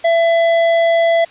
triangle tone with tanh clipping, 669 Hz, E5, 25 cents sharp, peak -12 dBFS, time 0.04-1.25 s, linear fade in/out 10 ms, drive 16 dB, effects white hiss -41 dBFS RMS until 1.3 s + resampled to 8000 Hz

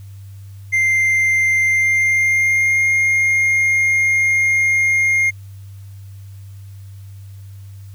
triangle tone with pitch glide, 2093 to 2127 Hz, C7 to C7, 0 to +28 cents, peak -11 dBFS, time 0.72-5.31 s, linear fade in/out 20 ms, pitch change +28 cents, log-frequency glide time 1.64-2.86 s, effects added 98 Hz sine -33 dBFS peak until 7.94 s + white hiss -54 dBFS RMS until 7.94 s

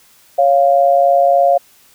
sine tone pair together, 555 / 698.5 Hz, C#5 / F5, +2 / 0 cents, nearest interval major third, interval 398 cents, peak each -12 / -10 dBFS, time 0.38-1.58 s, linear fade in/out 10 ms, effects white hiss -49 dBFS RMS until 1.94 s

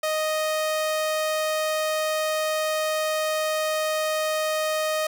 sawtooth tone, 622.3 Hz, D#5, in tune, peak -19 dBFS, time 0.03-5.07 s, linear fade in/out 5 ms, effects none

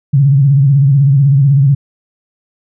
sine tone with vibrato, 138.59 Hz, C#3, in tune, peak -5 dBFS, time 0.13-1.75 s, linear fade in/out 10 ms, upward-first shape sine, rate 16 Hz, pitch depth 100 cents each way, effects none

